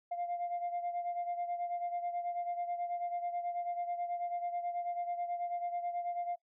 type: beating tone pair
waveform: sine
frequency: 698.5 / 707.7 Hz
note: F5 / F5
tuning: 0 / +23 cents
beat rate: 9.2 Hz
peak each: -34 / -40 dBFS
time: 0.11-6.36 s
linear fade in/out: 10 ms
effects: noise-tail reverb RT60 0.1 s tail -21 dB re dry + tanh soft clip ceiling -30 dBFS